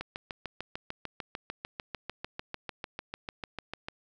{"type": "click train", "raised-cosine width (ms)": 0.3, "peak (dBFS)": -20, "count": 27, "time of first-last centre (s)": [0.01, 3.885], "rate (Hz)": 6.71, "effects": []}